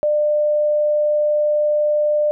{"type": "tone", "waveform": "sine", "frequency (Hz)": 598, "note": "D5", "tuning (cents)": 31, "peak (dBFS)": -14, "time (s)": [0.03, 2.31], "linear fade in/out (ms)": 0, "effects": []}